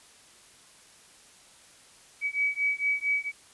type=beating tone pair; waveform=sine; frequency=2275 / 2279.4 Hz; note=C#7 / C#7; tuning=+44 / +48 cents; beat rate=4.4 Hz; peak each=-28 dBFS; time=2.21-3.32 s; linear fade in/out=50 ms; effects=white hiss -55 dBFS RMS until 3.53 s + resampled to 24000 Hz